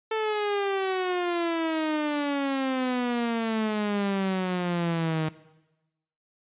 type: exponential sweep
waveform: sawtooth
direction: down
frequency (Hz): 443.5 to 155.56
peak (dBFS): -21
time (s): 0.11-5.29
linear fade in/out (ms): 5
effects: noise-tail reverb RT60 1.0 s tail -18 dB re dry + resampled to 8000 Hz